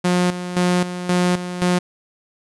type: tone with tremolo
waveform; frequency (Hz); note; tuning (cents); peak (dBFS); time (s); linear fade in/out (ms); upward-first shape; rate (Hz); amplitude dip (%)
sawtooth; 178.9; F3; +42; -11; 0.04-1.79; 10; square; 1.9; 70
effects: resampled to 24000 Hz